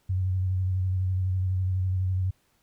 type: tone with vibrato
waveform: sine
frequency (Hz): 93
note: F#2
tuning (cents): +9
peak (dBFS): -23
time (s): 0.09-2.31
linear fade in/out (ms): 10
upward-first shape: square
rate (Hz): 12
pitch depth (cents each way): 23
effects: pink hiss -68 dBFS RMS until 2.62 s